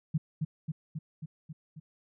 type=tone with echo; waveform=sine; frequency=155.56 Hz; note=D#3; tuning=in tune; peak=-24 dBFS; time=0.14-0.18 s; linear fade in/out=10 ms; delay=270 ms; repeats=6; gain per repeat=-3 dB; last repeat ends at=1.8 s; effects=none